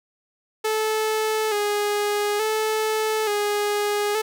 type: tone with vibrato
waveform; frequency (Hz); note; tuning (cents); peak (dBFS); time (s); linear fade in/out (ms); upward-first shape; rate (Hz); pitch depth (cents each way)
sawtooth; 424.2; G#4; +37; -17; 0.64-4.22; 10; square; 0.57; 44
effects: none